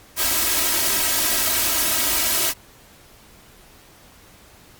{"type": "noise with comb filter", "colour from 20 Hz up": "white", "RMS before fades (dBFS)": -20, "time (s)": [0.16, 2.54], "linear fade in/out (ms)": 50, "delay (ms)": 3.1, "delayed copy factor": 0.95, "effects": ["pink hiss -49 dBFS RMS until 4.79 s", "Opus 48 kbps"]}